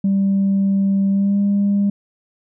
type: tone with pitch glide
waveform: sine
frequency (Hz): 196 to 201.2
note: G3 to G3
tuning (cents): 0 to +45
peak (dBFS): -12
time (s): 0.04-1.9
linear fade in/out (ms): 5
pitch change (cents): +45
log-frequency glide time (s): 1.1-1.39
effects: tanh soft clip ceiling -11 dBFS